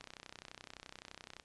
click train, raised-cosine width 0.2 ms, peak -30 dBFS, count 45, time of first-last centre 0.01-1.398 s, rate 31.7 Hz, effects pink hiss -70 dBFS RMS until 1.44 s + resampled to 24000 Hz

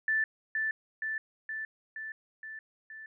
sine tone with echo, 1760 Hz, A6, in tune, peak -25 dBFS, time 0.08-0.24 s, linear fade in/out 2 ms, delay 470 ms, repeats 6, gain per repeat -3 dB, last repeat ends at 3.06 s, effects none

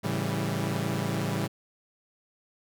sawtooth chord, A dominant seventh, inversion none, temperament equal with one note detuned, 108.55 / 138.59 / 164.81 / 196 Hz, A2 / C#3 / E3 / G3, -23 / 0 / 0 / 0 cents, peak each -29 dBFS, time 0.03-1.48 s, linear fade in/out 20 ms, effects none

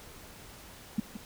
sine tone with echo, 213.4 Hz, G#3, 47 cents sharp, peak -23 dBFS, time 0.98-1 s, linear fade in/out 5 ms, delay 170 ms, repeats 1, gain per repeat -12 dB, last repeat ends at 1.17 s, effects pink hiss -50 dBFS RMS until 1.25 s

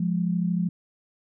sine tone pair together, 174.65 / 207.7 Hz, F3 / G#3, 0 / 0 cents, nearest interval minor third, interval 300 cents, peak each -23 / -28 dBFS, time 0-0.69 s, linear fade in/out 5 ms, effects none

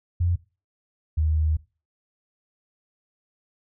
sine tone pair in turn, 87.31 / 77.86 Hz, F2 / D#2, 0 / +2 cents, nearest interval major second, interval 198 cents, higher first, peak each -19 dBFS, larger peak neither, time 0.2-0.36 / 1.17-1.57 s, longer second, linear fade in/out 10 ms, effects noise-tail reverb RT60 0.3 s tail -19 dB re dry

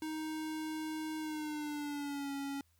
square tone with pitch glide, 312.6 to 278.5 Hz, D#4 to C#4, +8 to +8 cents, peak -38 dBFS, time 0.02-2.61 s, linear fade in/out 2 ms, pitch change -200 cents, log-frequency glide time 1.19-2.32 s, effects added 82 Hz sine -70 dBFS peak until 2.79 s + white hiss -75 dBFS RMS until 2.79 s

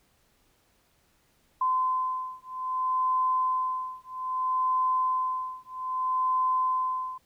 sine beating tone pair, 1027 / 1027.62 Hz, C6 / C6, -33 / -32 cents, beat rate 0.62 Hz, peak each -28 dBFS, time 1.61-7.18 s, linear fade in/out 5 ms, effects pink hiss -67 dBFS RMS until 7.25 s

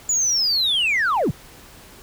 sine linear sweep, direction down, 7030 to 85.5 Hz, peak -15 dBFS, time 0.09-1.31 s, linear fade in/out 5 ms, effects tanh soft clip ceiling -15 dBFS + pink hiss -45 dBFS RMS until 2.02 s

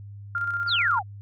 sine tone with tremolo, 1396.9 Hz, F6, in tune, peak -23 dBFS, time 0.35-0.99 s, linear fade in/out 2 ms, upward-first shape square, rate 16 Hz, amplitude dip 40%
sine exponential sweep, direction down, 4876 to 698.5 Hz, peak -21 dBFS, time 0.67-1.03 s, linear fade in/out 50 ms
effects added 101 Hz sine -38 dBFS peak until 1.21 s

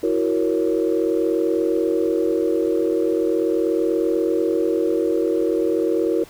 sine chord, F# dominant seventh, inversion third, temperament equal, 329.6 / 370 / 466.2 / 554.4 Hz, E4 / F#4 / A#4 / C#5, 0 / 0 / 0 / 0 cents, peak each -21 / -22 / -21 / -27 dBFS, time 0.03-6.24 s, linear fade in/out 5 ms, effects tanh soft clip ceiling -8 dBFS + pink hiss -46 dBFS RMS until 6.29 s

